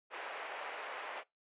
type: band-pass noise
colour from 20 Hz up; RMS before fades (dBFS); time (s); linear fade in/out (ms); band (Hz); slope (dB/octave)
pink; -44; 0.1-1.24; 50; 520 to 2700; 24
effects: noise-tail reverb RT60 0.2 s tail -22 dB re dry + resampled to 8000 Hz